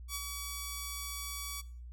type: tone with ADSR envelope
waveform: 5% pulse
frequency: 1139 Hz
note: C#6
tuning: 47 cents sharp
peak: -23 dBFS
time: 0.08-1.62 s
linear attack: 70 ms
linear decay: 39 ms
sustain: -4 dB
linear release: 23 ms
effects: noise-tail reverb RT60 0.5 s tail -20 dB re dry + added 60 Hz sine -44 dBFS peak until 1.92 s